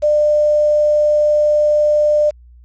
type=tone with quantisation; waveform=sine; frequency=598 Hz; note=D5; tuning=31 cents sharp; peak=-10 dBFS; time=0.02-2.31 s; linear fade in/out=20 ms; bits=6; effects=added 60 Hz sine -40 dBFS peak until 2.64 s + resampled to 16000 Hz